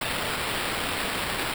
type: noise with sample-and-hold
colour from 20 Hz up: blue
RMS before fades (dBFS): -29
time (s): 0.01-1.54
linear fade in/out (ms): 5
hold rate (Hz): 6300
effects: none